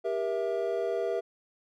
triangle chord, E diminished, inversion first, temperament just, 395.6 / 474.7 / 659.3 Hz, G4 / Bb4 / E5, +16 / +31 / 0 cents, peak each -30 dBFS, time 0.04-1.21 s, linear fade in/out 20 ms, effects none

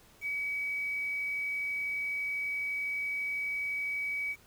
sine tone with quantisation, 2273 Hz, C#7, 43 cents sharp, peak -31 dBFS, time 0.21-4.36 s, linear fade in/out 50 ms, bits 9, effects pink hiss -60 dBFS RMS until 4.46 s

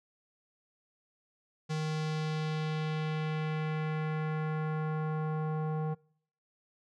square tone with low-pass filter sweep, 155.56 Hz, D#3, in tune, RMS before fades -33 dBFS, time 1.69-5.95 s, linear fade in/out 20 ms, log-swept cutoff 6000 to 860 Hz, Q 1.3, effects noise-tail reverb RT60 0.6 s tail -25 dB re dry

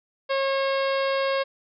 harmonic tone, 543 Hz, C#5, 36 cents flat, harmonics 1 / 2 / 3 / 4 / 5 / 6 / 7 / 8 / 9, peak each -23 / -29 / -33 / -35 / -37 / -39 / -40 / -41 / -42 dBFS, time 0.29-1.44 s, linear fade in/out 20 ms, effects none

